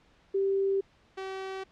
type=tone pair in turn; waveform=sine / sawtooth; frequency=390.8 / 382.8 Hz; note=G4 / G4; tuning=-5 / -41 cents; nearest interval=unison; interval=36 cents; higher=first; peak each=-24 / -31 dBFS; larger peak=first; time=0.34-0.81 / 1.17-1.64 s; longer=neither; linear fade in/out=10 ms; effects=pink hiss -63 dBFS RMS until 1.71 s + low-pass 4000 Hz 12 dB/octave